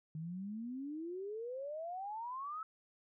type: exponential sweep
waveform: sine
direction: up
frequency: 152.9 to 1318.5 Hz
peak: -40 dBFS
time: 0.15-2.63 s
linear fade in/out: 2 ms
effects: none